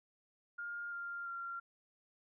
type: tone with pitch steps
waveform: sine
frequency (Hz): 1412 / 1395.8 / 1379.7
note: F6 / F6 / F6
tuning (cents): +19 / -1 / -21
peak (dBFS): -40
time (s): 0.58-1.6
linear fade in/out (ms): 10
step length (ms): 340
effects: none